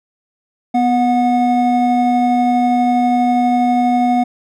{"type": "tone pair together", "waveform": "triangle", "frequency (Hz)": [246.9, 728.4], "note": ["B3", "F#5"], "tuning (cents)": [0, -27], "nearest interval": "octave + perfect fifth", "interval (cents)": 1873, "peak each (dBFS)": [-12, -12], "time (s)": [0.74, 4.24], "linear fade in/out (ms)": 10, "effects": []}